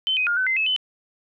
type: tone with pitch steps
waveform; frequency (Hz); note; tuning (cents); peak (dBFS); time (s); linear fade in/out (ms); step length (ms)
sine; 3071 / 2509 / 1416 / 1515 / 2069 / 2595 / 3028; G7 / D#7 / F6 / F#6 / C7 / E7 / F#7; -36 / +14 / +23 / +40 / -20 / -28 / +39; -19; 0.07-0.763; 0; 99
effects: none